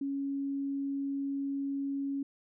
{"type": "tone", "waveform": "sine", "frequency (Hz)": 277.2, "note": "C#4", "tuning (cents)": 0, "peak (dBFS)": -31, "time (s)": [0.01, 2.23], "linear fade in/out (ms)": 5, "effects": []}